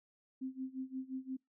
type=tone with tremolo; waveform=sine; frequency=261.6 Hz; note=C4; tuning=in tune; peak=-36 dBFS; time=0.41-1.37 s; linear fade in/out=10 ms; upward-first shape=sine; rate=5.7 Hz; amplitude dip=90%; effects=noise-tail reverb RT60 0.2 s tail -26 dB re dry